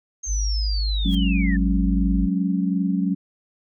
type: linear sweep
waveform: sine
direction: down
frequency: 6440 to 1723 Hz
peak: -28 dBFS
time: 0.23-1.57 s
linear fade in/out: 10 ms
type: tone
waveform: sine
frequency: 52 Hz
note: G#1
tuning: 3 cents sharp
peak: -20 dBFS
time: 0.26-2.29 s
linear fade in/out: 50 ms
type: noise with exponential growth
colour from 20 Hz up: white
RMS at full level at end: -40 dBFS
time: 1.03-1.15 s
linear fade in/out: 2 ms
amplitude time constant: 25 ms
type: chord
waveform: sine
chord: F# suspended second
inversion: none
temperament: equal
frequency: 185 / 207.7 / 277.2 Hz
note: F#3 / G#3 / C#4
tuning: 0 / 0 / 0 cents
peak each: -21 / -26 / -25 dBFS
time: 1.05-3.15 s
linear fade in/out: 10 ms
effects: none